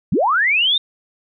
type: linear sweep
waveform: sine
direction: up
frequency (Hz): 114.7 to 3719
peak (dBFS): -13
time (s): 0.12-0.78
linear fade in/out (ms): 5
effects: none